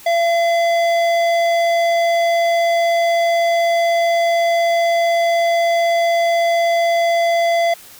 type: tone with tanh clipping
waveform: sine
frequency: 679 Hz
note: F5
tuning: 49 cents flat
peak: -15 dBFS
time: 0.06-7.74 s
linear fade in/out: 5 ms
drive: 15 dB
effects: white hiss -41 dBFS RMS until 7.99 s